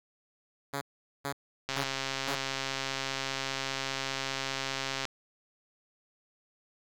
5% pulse tone bursts, 140 Hz, C#3, 18 cents sharp, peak -21 dBFS, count 4, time 0.73-2.356 s, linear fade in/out 10 ms, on 84 ms, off 430 ms
click train, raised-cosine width 0.2 ms, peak -15 dBFS, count 455, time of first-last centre 1.69-5.053 s, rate 135 Hz
effects none

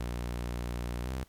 sawtooth tone with pitch glide, 60 to 65.05 Hz, B1 to C2, -49 to -9 cents, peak -29 dBFS, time 0-1.24 s, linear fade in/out 5 ms, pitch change +140 cents, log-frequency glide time 1.03-1.11 s, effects pink hiss -64 dBFS RMS until 1.28 s + MP3 96 kbps

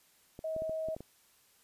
clicks, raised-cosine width 2 ms, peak -31 dBFS, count 7, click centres 0.391 / 0.564 / 0.621 / 0.695 / 0.886 / 0.965 / 1.006 s
sine tone, 637 Hz, D#5, 41 cents sharp, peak -33 dBFS, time 0.44-0.95 s, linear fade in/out 5 ms
effects white hiss -66 dBFS RMS until 1.63 s + resampled to 32000 Hz

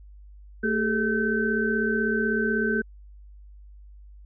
sine tone cluster, 223.1 / 396.2 / 432.3 / 1536 Hz, A3 / G4 / A4 / G6, +24 / +18 / -31 / -36 cents, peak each -26 / -29 / -29 / -26 dBFS, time 0.63-2.82 s, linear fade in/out 10 ms, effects added 50 Hz sine -44 dBFS peak until 4.25 s

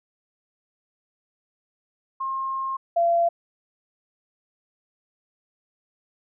sine tone pair in turn, 1068 / 682.5 Hz, C6 / F5, +35 / -40 cents, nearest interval minor sixth, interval 775 cents, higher first, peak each -25 / -17 dBFS, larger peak second, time 2.2-2.77 / 2.96-3.29 s, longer first, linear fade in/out 10 ms, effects none

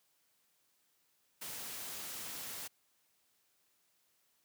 white noise, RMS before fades -44 dBFS, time 1.41-2.68 s, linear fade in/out 10 ms, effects white hiss -75 dBFS RMS until 4.44 s + high-pass 80 Hz 12 dB/octave

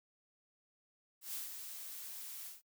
blue noise with ADSR envelope, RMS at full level -41 dBFS, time 1.21-2.62 s, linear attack 130 ms, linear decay 150 ms, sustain -6 dB, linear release 160 ms, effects noise-tail reverb RT60 0.1 s tail -25 dB re dry

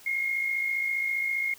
sine tone pair together, 2145 / 2200 Hz, C7 / C#7, +42 / -14 cents, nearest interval unison, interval 44 cents, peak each -26 / -35 dBFS, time 0.06-1.54 s, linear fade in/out 5 ms, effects white hiss -52 dBFS RMS until 1.58 s

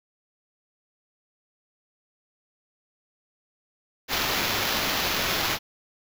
violet noise with sample-and-hold, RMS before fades -26 dBFS, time 4.08-5.59 s, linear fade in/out 50 ms, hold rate 8820 Hz, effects none

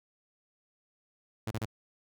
sawtooth tone bursts, 110 Hz, A2, in tune, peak -28 dBFS, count 3, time 1.47-1.655 s, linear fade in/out 5 ms, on 41 ms, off 31 ms, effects none

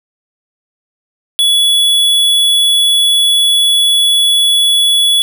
square tone, 3396 Hz, G#7, 38 cents sharp, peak -8 dBFS, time 1.39-5.22 s, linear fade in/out 0 ms, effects none

